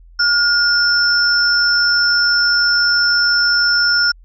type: tone pair together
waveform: sine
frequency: 1428 / 5357 Hz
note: F6 / E8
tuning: +38 / +27 cents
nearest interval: octave + major seventh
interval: 2289 cents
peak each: -14 dBFS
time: 0.19-4.12 s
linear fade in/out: 10 ms
effects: added 42 Hz sine -40 dBFS peak until 4.24 s